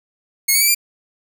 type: tone with pitch steps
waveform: 5% pulse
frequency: 2175 / 2241 / 2310 / 2380 Hz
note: C#7 / C#7 / D7 / D7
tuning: -33 / +18 / -29 / +22 cents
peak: -3 dBFS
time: 0.48-0.748 s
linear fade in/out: 10 ms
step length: 67 ms
effects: none